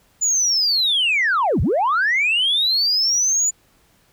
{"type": "linear two-way sweep", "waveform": "sine", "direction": "down then up", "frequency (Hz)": [7050, 53, 7050], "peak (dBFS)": -14, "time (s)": [0.21, 3.51], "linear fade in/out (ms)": 20, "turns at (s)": 1.61, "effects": ["tanh soft clip ceiling -12 dBFS", "pink hiss -58 dBFS RMS until 4.12 s"]}